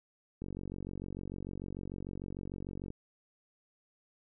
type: click train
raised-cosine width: 3 ms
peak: -28 dBFS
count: 117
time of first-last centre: 0.42-2.904 s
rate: 46.7 Hz
effects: none